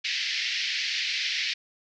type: band-pass noise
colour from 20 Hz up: pink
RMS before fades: -29 dBFS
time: 0.04-1.54 s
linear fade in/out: 10 ms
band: 1900 to 5400 Hz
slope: 48 dB/octave
effects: none